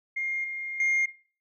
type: tone with level steps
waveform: sine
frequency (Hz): 2124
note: C7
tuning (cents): +25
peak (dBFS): -27 / -32 / -20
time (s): 0.16-1.06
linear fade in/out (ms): 10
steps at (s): 0.44 / 0.8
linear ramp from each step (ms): 2
effects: noise-tail reverb RT60 0.4 s tail -17 dB re dry + tanh soft clip ceiling -20 dBFS